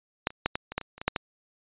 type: clicks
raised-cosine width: 0.3 ms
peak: -8 / -29 / -7 / -12 / -20 / -11 / -23 / -29 / -20 / -6 / -11 dBFS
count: 11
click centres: 0.271 / 0.305 / 0.46 / 0.555 / 0.72 / 0.78 / 0.813 / 0.98 / 1.015 / 1.08 / 1.162 s
effects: resampled to 8000 Hz